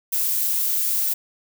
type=noise; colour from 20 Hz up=violet; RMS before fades=-22 dBFS; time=0.12-1.14 s; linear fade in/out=10 ms; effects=none